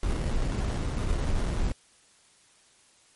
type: noise with sample-and-hold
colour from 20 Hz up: brown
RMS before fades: -27 dBFS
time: 0.03-1.72 s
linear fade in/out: 2 ms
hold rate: 2450 Hz
effects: white hiss -60 dBFS RMS until 3.15 s + MP3 48 kbps

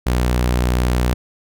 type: tone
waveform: sawtooth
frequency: 61.3 Hz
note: B1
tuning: 12 cents flat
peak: -11 dBFS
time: 0.06-1.14 s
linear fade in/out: 10 ms
effects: none

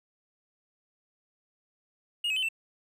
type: tone with pitch steps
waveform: triangle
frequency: 2860 / 2558 / 3050 / 2672 Hz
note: F7 / D#7 / G7 / E7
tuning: +41 / +47 / -48 / +23 cents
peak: -25 dBFS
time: 2.24-2.488 s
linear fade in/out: 5 ms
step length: 62 ms
effects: none

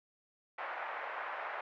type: band-pass noise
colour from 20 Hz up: pink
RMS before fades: -41 dBFS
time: 0.58-1.61 s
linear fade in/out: 5 ms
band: 660 to 2000 Hz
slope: 24 dB/octave
effects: none

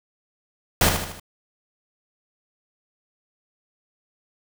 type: noise with echo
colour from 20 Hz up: pink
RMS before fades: -17 dBFS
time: 0.81-0.89 s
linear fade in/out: 2 ms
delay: 77 ms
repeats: 4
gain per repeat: -6 dB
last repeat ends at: 1.198 s
effects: none

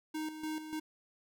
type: tone with tremolo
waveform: square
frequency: 311.1 Hz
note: D#4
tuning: in tune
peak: -36 dBFS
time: 0.14-0.8 s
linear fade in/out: 10 ms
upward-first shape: square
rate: 3.4 Hz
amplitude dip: 60%
effects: none

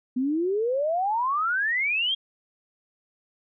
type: exponential sweep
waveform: sine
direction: up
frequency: 245.1 to 3300 Hz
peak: -22 dBFS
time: 0.16-2.15 s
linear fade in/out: 10 ms
effects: none

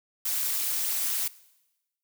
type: noise with amplitude modulation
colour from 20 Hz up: blue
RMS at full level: -25 dBFS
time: 0.25-1.28 s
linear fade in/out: 5 ms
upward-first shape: sine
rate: 229 Hz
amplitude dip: 75%
effects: noise-tail reverb RT60 1.0 s tail -20 dB re dry

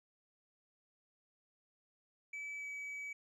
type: tone with pitch glide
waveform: triangle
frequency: 2299 to 2282 Hz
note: D7 to C#7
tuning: -37 to +50 cents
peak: -40 dBFS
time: 2.33-3.13 s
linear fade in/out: 5 ms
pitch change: -13 cents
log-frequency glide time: 2.57-2.66 s
effects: resampled to 24000 Hz

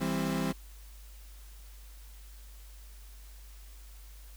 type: chord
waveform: 35% pulse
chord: C major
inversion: first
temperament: equal with one note detuned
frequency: 164.81 / 198.39 / 261.6 Hz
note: E3 / G3 / C4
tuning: 0 / +21 / 0 cents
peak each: -32 dBFS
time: 0-0.53 s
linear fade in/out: 20 ms
effects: added 50 Hz sine -47 dBFS peak until 4.36 s + white hiss -58 dBFS RMS until 4.36 s

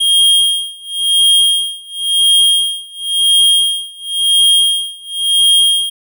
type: tone with tremolo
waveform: square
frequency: 3239 Hz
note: G#7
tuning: 44 cents flat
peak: -7 dBFS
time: 0-5.9 s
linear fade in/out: 10 ms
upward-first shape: sine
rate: 0.95 Hz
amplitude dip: 95%
effects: none

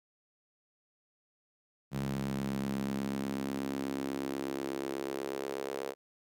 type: tone with high-pass filter sweep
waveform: sawtooth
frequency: 68.2 Hz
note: C#2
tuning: 28 cents flat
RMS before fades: -36 dBFS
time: 1.91-5.95 s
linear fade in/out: 50 ms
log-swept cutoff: 160 to 460 Hz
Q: 3.2
effects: none

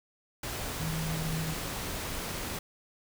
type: tone in noise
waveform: sine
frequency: 160 Hz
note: D#3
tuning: 49 cents sharp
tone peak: -32 dBFS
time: 0.8-1.54 s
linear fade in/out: 5 ms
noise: pink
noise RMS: -36 dBFS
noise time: 0.43-2.59 s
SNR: +1 dB
effects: none

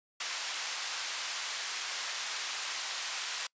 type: band-pass noise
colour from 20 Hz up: white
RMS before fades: -37 dBFS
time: 0.2-3.47 s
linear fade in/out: 5 ms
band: 940 to 6100 Hz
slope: 12 dB/octave
effects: noise-tail reverb RT60 0.1 s tail -26 dB re dry + resampled to 16000 Hz

